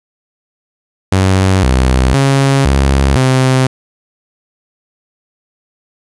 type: tone with pitch steps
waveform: sawtooth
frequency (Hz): 94.9 / 64.2 / 136.8 / 68.1 / 130.3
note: F#2 / C2 / C#3 / C#2 / C3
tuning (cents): +44 / -32 / -23 / -30 / -7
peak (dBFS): -4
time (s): 1.12-3.67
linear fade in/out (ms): 5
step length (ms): 510
effects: resampled to 24000 Hz + 7-bit